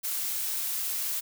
blue noise, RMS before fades -31 dBFS, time 0.03-1.21 s, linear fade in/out 20 ms, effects none

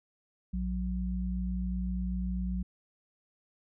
sine tone pair together, 58.6 / 183.7 Hz, A#1 / F#3, +10 / -12 cents, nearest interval octave + minor sixth, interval 1978 cents, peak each -32 / -33 dBFS, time 0.53-2.63 s, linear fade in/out 10 ms, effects none

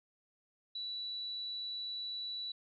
sine tone, 3944 Hz, B7, 3 cents flat, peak -38 dBFS, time 0.75-2.52 s, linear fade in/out 5 ms, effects none

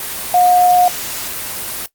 sine tone in noise, 719 Hz, F#5, 50 cents flat, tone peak -8 dBFS, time 0.34-0.88 s, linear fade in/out 2 ms, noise white, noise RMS -24 dBFS, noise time 0-1.86 s, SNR +13 dB, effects noise-tail reverb RT60 0.1 s tail -18 dB re dry + Opus 24 kbps

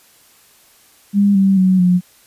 sine tone with pitch steps, 201.6 / 193.95 / 186.58 / 179.5 Hz, G3 / G3 / F#3 / F3, +49 / -18 / +15 / +48 cents, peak -9 dBFS, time 1.13-2.01 s, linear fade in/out 50 ms, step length 220 ms, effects white hiss -50 dBFS RMS until 2.26 s + resampled to 32000 Hz

